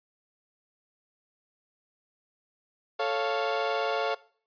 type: chord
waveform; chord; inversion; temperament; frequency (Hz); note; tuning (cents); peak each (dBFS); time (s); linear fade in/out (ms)
30% pulse; A augmented; none; equal; 440 / 554.4 / 698.5; A4 / C#5 / E#5; 0 / 0 / 0; -28; 2.99-4.15; 10
effects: noise-tail reverb RT60 0.5 s tail -21 dB re dry + resampled to 11025 Hz